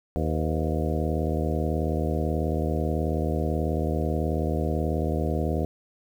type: harmonic tone with a mistuned harmonic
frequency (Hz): 78.4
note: D#2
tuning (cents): +14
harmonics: 1 / 2 / 3 / 4 / 5 / 6 / 7 / 8 / 9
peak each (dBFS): -27 / -30 / -32 / -33 / -34 / -35 / -35 / -36 / -37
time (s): 0.16-5.65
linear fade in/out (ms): 0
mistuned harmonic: 7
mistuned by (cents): -88
effects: 9-bit